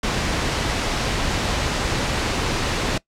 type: noise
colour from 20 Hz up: pink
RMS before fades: -22 dBFS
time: 0.03-2.98 s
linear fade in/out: 5 ms
effects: noise-tail reverb RT60 0.1 s tail -21 dB re dry + low-pass 6000 Hz 12 dB/octave